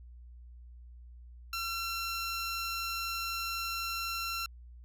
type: tone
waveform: 15% pulse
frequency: 1358 Hz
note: F6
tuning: 49 cents flat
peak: -27 dBFS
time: 1.53-4.46 s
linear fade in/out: 2 ms
effects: added 60 Hz sine -48 dBFS peak until 4.84 s